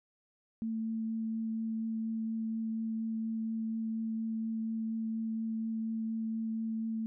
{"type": "tone with vibrato", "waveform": "sine", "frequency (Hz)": 223.3, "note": "A3", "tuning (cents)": 26, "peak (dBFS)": -32, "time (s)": [0.62, 7.06], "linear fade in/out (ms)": 0, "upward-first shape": "triangle", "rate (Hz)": 4.2, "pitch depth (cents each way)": 10, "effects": []}